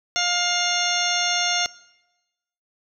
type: harmonic tone with a mistuned harmonic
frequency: 706 Hz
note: F5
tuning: 19 cents sharp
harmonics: 1 / 2 / 3 / 4 / 5 / 6 / 8 / 9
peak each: -28 / -28 / -28 / -28 / -28 / -28 / -28 / -28 dBFS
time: 0.16-1.66 s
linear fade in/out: 0 ms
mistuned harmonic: 8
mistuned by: -35 cents
effects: noise-tail reverb RT60 1.0 s tail -21 dB re dry